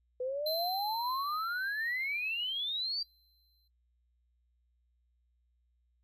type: exponential sweep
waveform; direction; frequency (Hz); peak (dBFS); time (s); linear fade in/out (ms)
sine; up; 493.9 to 4735; -32; 0.2-3.03; 5
type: tone with exponential decay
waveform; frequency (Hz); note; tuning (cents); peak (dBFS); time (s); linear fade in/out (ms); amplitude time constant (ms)
square; 4093; C8; -39; -33; 0.46-3.68; 5; 700
effects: noise-tail reverb RT60 0.1 s tail -19 dB re dry + added 60 Hz sine -70 dBFS peak until 6.03 s